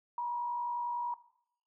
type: tone with frequency modulation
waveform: sine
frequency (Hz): 960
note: B5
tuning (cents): -49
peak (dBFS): -32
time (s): 0.18-1.14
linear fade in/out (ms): 2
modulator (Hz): 50.9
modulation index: 0.39
effects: noise-tail reverb RT60 0.7 s tail -17 dB re dry